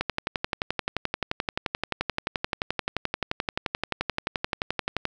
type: click train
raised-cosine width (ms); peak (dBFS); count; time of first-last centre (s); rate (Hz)
0.3; -9; 59; 0.01-5.053; 11.5
effects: none